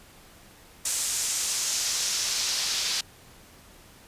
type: noise with band-pass filter sweep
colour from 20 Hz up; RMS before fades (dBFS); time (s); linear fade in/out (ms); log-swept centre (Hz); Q
pink; -28; 0.85-3.01; 5; 7800 to 4700; 1.8
effects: pink hiss -52 dBFS RMS until 4.07 s + resampled to 32000 Hz